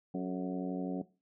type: harmonic tone with a mistuned harmonic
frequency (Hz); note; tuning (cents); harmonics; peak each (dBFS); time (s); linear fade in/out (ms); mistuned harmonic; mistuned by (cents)
91.8; F#2; -13; 2 / 3 / 4 / 5 / 6 / 7 / 8; -36 / -37 / -44 / -44 / -46 / -49 / -47; 0.14-1.02; 5; 5; -67
effects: noise-tail reverb RT60 0.3 s tail -18 dB re dry